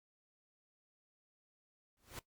pink noise with exponential growth, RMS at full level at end -43 dBFS, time 1.97-2.19 s, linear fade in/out 1 ms, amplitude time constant 47 ms, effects noise-tail reverb RT60 0.1 s tail -17 dB re dry + Opus 48 kbps

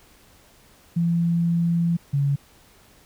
sine tone pair in turn, 169.6 / 140.81 Hz, E3 / C#3, +50 / +27 cents, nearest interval minor third, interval 323 cents, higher first, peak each -18 dBFS, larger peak neither, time 0.96-1.97 / 2.13-2.36 s, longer first, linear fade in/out 10 ms, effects pink hiss -54 dBFS RMS until 3.05 s

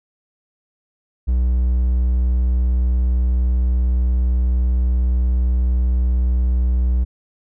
triangle tone, 61.74 Hz, B1, in tune, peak -12 dBFS, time 1.27-7.05 s, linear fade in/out 20 ms, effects none

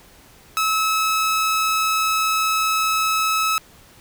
sawtooth tone, 1295 Hz, E6, 31 cents flat, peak -14 dBFS, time 0.57-3.58 s, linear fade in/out 0 ms, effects pink hiss -49 dBFS RMS until 4 s

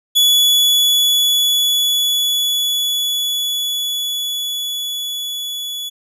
40% pulse tone with level ramp, 3410 Hz, G#7, 45 cents sharp, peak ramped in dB -8 to -22 dBFS, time 0.15-5.9 s, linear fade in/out 20 ms, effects none

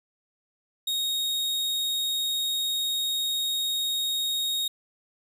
40% pulse tone, 3741 Hz, A#7, 5 cents sharp, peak -24 dBFS, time 0.87-4.68 s, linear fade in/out 5 ms, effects none

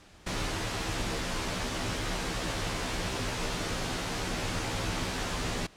pink noise with comb filter, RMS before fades -32 dBFS, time 0.26-5.67 s, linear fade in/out 10 ms, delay 14 ms, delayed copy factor -0.9, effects pink hiss -55 dBFS RMS until 5.76 s + low-pass 7000 Hz 12 dB/octave

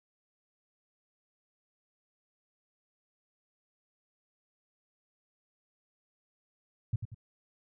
sine tone with echo, 111.2 Hz, A2, 19 cents sharp, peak -25 dBFS, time 6.93-6.96 s, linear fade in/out 5 ms, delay 93 ms, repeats 2, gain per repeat -8 dB, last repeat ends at 7.146 s, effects none

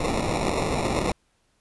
violet noise with sample-and-hold, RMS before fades -25 dBFS, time 0-1.12 s, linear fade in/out 5 ms, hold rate 1575 Hz, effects pink hiss -68 dBFS RMS until 1.6 s + resampled to 24000 Hz

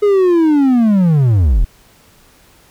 triangle linear sweep, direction down, 420.2 to 32.65 Hz, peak -6 dBFS, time 0.02-1.65 s, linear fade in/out 10 ms, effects pink hiss -48 dBFS RMS until 2.7 s

